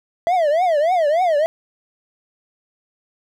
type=tone with vibrato; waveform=triangle; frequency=656 Hz; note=E5; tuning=9 cents flat; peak=-12 dBFS; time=0.27-1.46 s; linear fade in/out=0 ms; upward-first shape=triangle; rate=3.4 Hz; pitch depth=260 cents each way; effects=none